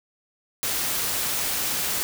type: noise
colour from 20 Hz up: white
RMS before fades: -26 dBFS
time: 0.63-2.03 s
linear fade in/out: 0 ms
effects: none